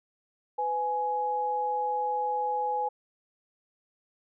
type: tone pair together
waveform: sine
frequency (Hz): 501 / 836.3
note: B4 / G#5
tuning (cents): +25 / +12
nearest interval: major sixth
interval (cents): 887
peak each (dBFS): -33 / -27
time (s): 0.58-2.89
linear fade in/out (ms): 10
effects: none